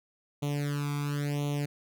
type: tone with flanger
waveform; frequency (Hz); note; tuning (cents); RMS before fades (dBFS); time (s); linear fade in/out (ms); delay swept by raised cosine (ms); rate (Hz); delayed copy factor
sawtooth; 144.7; D3; -25; -31; 0.42-1.66; 10; 0.3 to 0.86; 0.96; +1
effects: none